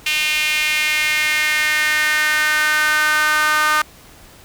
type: tone with high-pass filter sweep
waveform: sawtooth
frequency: 304.9 Hz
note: D#4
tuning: 35 cents flat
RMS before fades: -17 dBFS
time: 0.06-3.82 s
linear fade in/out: 5 ms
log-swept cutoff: 2600 to 1300 Hz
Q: 3.9
effects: pink hiss -44 dBFS RMS until 4.44 s